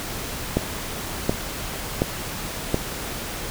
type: click train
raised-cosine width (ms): 2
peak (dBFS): -5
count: 4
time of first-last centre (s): 0.57-2.744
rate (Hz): 1.38
effects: pink hiss -31 dBFS RMS until 3.5 s